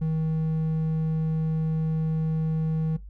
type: tone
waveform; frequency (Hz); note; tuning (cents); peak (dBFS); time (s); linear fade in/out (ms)
triangle; 158.9; D#3; +37; -21; 0.01-2.97; 10
effects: noise-tail reverb RT60 0.2 s tail -20 dB re dry + added 50 Hz sine -39 dBFS peak until 3.09 s